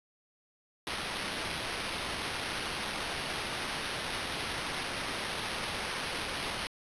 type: noise with sample-and-hold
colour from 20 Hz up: blue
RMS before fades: -36 dBFS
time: 0.87-6.67 s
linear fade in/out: 0 ms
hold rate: 7350 Hz
effects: resampled to 24000 Hz